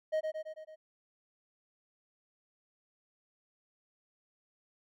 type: tone with echo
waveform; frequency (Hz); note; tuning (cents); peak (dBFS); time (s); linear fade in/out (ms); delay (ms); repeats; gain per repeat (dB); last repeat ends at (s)
triangle; 626; D#5; +10; -26; 0.12-0.21; 20; 110; 5; -4; 0.76
effects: none